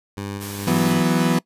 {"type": "tone with tremolo", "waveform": "15% pulse", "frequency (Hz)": 100, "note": "G2", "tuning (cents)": 35, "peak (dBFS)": -21, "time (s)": [0.17, 1.01], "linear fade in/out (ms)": 5, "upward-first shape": "square", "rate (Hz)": 2.4, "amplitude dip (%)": 25}
{"type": "noise", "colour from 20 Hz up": "white", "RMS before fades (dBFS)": -34, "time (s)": [0.4, 0.94], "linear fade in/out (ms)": 20}
{"type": "chord", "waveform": "35% pulse", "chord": "E suspended second", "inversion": "none", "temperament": "equal", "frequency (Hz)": [164.81, 185, 246.9], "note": ["E3", "F#3", "B3"], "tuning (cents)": [0, 0, 0], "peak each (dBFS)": -19, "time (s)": [0.67, 1.39], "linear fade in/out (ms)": 5}
{"effects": ["noise-tail reverb RT60 0.1 s tail -22 dB re dry", "resampled to 32000 Hz"]}